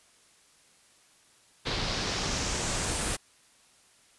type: noise with low-pass filter sweep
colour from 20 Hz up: pink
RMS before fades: -31 dBFS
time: 1.65-3.17 s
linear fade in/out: 20 ms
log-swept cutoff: 4100 to 10000 Hz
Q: 2.2
effects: white hiss -61 dBFS RMS until 4.18 s + resampled to 24000 Hz